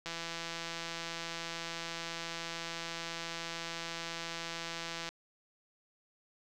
click train, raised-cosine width 0.2 ms, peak -22 dBFS, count 841, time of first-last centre 0.06-5.09 s, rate 167 Hz, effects none

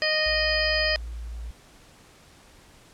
harmonic tone, 619 Hz, D#5, 9 cents flat, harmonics 1 / 2 / 3 / 4 / 5 / 7 / 8, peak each -27 / -38 / -26 / -31 / -33 / -33 / -27 dBFS, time 0.02-0.96 s, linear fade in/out 0 ms
sine tone, 57.3 Hz, A#1, 29 cents flat, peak -32 dBFS, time 0.26-1.51 s, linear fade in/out 5 ms
effects pink hiss -53 dBFS RMS until 2.93 s + low-pass 10000 Hz 12 dB/octave

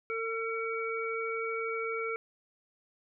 harmonic tone, 452.1 Hz, A4, 47 cents sharp, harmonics 1 / 3 / 5, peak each -34 / -37 / -37 dBFS, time 0.1-2.16 s, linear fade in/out 0 ms, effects none

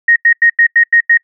sine tone bursts, 1868 Hz, A#6, 3 cents sharp, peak -5 dBFS, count 7, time 0.08-1.174 s, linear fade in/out 5 ms, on 80 ms, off 89 ms, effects noise-tail reverb RT60 0.1 s tail -26 dB re dry

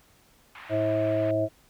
white band-pass noise, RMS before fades -45 dBFS, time 0.55-1.31 s, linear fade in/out 0 ms, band 800 to 2400 Hz, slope 24 dB/octave
harmonic tone, 107.5 Hz, A2, 40 cents flat, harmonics 1 / 3 / 5 / 6, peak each -31 / -29 / -30 / -25 dBFS, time 0.69-1.49 s, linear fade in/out 50 ms
effects pink hiss -60 dBFS RMS until 1.69 s

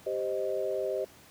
sine chord, C minor, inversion second, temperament equal, 392 / 523.3 / 622.3 Hz, G4 / C5 / Eb5, 0 / 0 / 0 cents, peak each -33 dBFS, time 0.06-1.05 s, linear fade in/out 10 ms, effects pink hiss -55 dBFS RMS until 1.3 s + high-pass 80 Hz 12 dB/octave

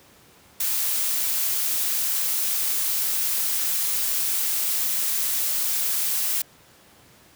blue noise, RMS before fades -24 dBFS, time 0.6-6.42 s, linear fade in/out 5 ms, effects pink hiss -53 dBFS RMS until 7.35 s + high-pass 80 Hz 12 dB/octave

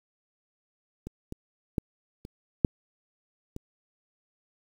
clicks, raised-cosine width 3 ms, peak -24 / -23 / -13 / -28 / -6 / -24 dBFS, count 6, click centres 1.07 / 1.324 / 1.782 / 2.251 / 2.648 / 3.564 s, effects 8-bit

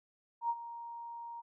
sine tone with ADSR envelope, 936 Hz, A#5, 7 cents sharp, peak -28 dBFS, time 0.41-1.42 s, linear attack 85 ms, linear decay 49 ms, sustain -14 dB, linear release 24 ms, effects none

